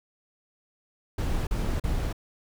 brown noise bursts, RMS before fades -27 dBFS, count 3, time 1.18-2.128 s, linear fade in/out 5 ms, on 290 ms, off 39 ms, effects none

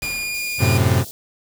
sawtooth tone with vibrato, 2427 Hz, D#7, 44 cents flat, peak -20 dBFS, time 0.02-0.78 s, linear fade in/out 10 ms, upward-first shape sine, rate 17 Hz, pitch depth 9 cents each way
pink noise with exponential decay, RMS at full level -31 dBFS, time 0.02-0.9 s, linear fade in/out 1 ms, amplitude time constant 190 ms
white band-stop noise, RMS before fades -36 dBFS, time 0.34-1.11 s, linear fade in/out 0 ms, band 630 to 3800 Hz, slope 24 dB/octave
40% pulse chord, F# diminished, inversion none, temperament equal, 92.5 / 110 / 130.81 Hz, F#2 / A2 / C3, 0 / 0 / 0 cents, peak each -18 dBFS, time 0.58-1.05 s, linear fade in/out 50 ms
effects none

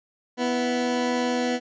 20% pulse tone pair together, 246.9 / 329.6 Hz, B3 / E4, 0 / 0 cents, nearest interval perfect fourth, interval 500 cents, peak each -18 / -27 dBFS, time 0.37-1.6 s, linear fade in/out 50 ms, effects resampled to 16000 Hz

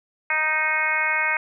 harmonic tone, 311.1 Hz, D#4, in tune, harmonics 2 / 3 / 4 / 5 / 6 / 7 / 8, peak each -35 / -29 / -31 / -26 / -28 / -23 / -29 dBFS, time 0.3-1.37 s, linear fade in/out 2 ms, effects none

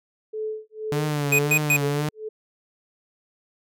sine tone with tremolo, 433.4 Hz, A4, 26 cents flat, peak -25 dBFS, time 0.33-2.29 s, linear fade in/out 10 ms, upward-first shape sine, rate 2.1 Hz, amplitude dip 100%
sawtooth tone with vibrato, 146.8 Hz, D3, in tune, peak -19 dBFS, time 0.92-2.09 s, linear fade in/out 2 ms, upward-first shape triangle, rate 1.9 Hz, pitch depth 76 cents each way
square tone bursts, 2489 Hz, D#7, in tune, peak -17 dBFS, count 3, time 1.32-1.767 s, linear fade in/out 5 ms, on 69 ms, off 120 ms
effects none

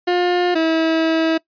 30% pulse tone pair in turn, 355.6 / 323.6 Hz, F4 / E4, +31 / -32 cents, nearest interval major second, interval 163 cents, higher first, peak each -12 dBFS, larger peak neither, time 0.07-0.55 / 0.55-1.38 s, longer second, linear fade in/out 10 ms, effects noise-tail reverb RT60 0.1 s tail -22 dB re dry + resampled to 11025 Hz

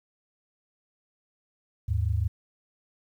sine tone pair together, 77.78 / 103.83 Hz, D#2 / G#2, 0 / 0 cents, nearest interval perfect fourth, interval 500 cents, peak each -26 dBFS, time 1.88-2.28 s, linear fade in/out 10 ms, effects 10-bit

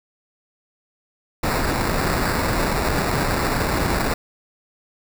pink noise with sample-and-hold, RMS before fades -21 dBFS, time 1.43-4.14 s, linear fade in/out 5 ms, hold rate 3150 Hz, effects none

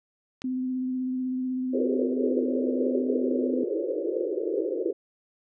click, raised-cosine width 0.2 ms, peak -22 dBFS, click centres 0.419 s
sine tone with vibrato, 256.2 Hz, C4, 36 cents flat, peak -26 dBFS, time 0.44-3.64 s, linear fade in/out 5 ms, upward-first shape triangle, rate 16 Hz, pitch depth 19 cents each way
pink band-pass noise, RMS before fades -28 dBFS, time 1.73-4.93 s, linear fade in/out 10 ms, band 320 to 550 Hz, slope 96 dB/octave
effects none

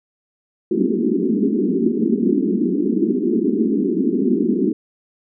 pink band-pass noise, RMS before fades -18 dBFS, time 0.71-4.73 s, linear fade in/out 5 ms, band 190 to 410 Hz, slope 96 dB/octave, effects none

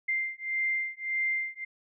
sine beating tone pair, 2093 / 2094.7 Hz, C7 / C7, 0 / +1 cents, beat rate 1.7 Hz, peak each -31 dBFS, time 0.08-1.65 s, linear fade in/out 10 ms, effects none

